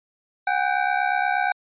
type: ring-modulated tone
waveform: 25% pulse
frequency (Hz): 768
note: G5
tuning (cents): -36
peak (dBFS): -13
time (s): 0.47-1.52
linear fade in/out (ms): 2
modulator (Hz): 34.2
effects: resampled to 8000 Hz